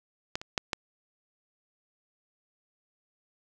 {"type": "clicks", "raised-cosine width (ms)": 0.2, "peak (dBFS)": [-13, -23, -9, -11], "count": 4, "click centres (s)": [0.355, 0.415, 0.578, 0.732], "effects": []}